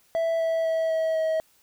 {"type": "tone with pitch steps", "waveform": "triangle", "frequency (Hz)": [659.3, 654, 648.7, 643.5, 638.3], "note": ["E5", "E5", "E5", "E5", "D#5"], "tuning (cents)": [0, -14, -28, -42, 44], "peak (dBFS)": -20, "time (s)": [0.15, 1.4], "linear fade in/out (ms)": 0, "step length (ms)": 250, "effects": ["white hiss -62 dBFS RMS until 1.62 s"]}